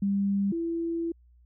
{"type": "tone pair in turn", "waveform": "sine", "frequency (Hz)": [198.8, 334.3], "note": ["G3", "E4"], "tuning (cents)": [25, 24], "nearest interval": "major sixth", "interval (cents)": 899, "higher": "second", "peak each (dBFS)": [-23, -27], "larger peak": "first", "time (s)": [[0.02, 0.52], [0.52, 1.12]], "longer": "second", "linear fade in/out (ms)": 5, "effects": ["added 60 Hz sine -55 dBFS peak until 1.45 s"]}